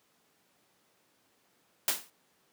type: noise with exponential decay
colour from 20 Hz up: white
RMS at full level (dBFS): -24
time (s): 1.88-2.1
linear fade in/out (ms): 1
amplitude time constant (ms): 46
effects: pink hiss -69 dBFS RMS until 2.52 s + high-pass 200 Hz 12 dB/octave